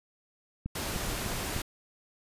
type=click train; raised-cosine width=5 ms; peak=-21 dBFS; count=4; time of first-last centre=0.66-1.564 s; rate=3.32 Hz
type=noise; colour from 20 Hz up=pink; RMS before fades=-34 dBFS; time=0.75-1.62 s; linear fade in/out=5 ms
effects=resampled to 32000 Hz